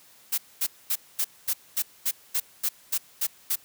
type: noise bursts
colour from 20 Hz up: blue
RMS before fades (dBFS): -25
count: 12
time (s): 0.32-3.558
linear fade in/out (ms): 10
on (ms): 59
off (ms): 230
effects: white hiss -55 dBFS RMS until 3.64 s + high-pass 60 Hz 12 dB/octave